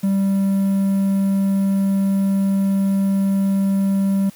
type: tone with quantisation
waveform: triangle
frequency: 195.5 Hz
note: G3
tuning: 4 cents flat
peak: -13 dBFS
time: 0.03-4.3 s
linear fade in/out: 10 ms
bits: 7
effects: white hiss -47 dBFS RMS until 4.35 s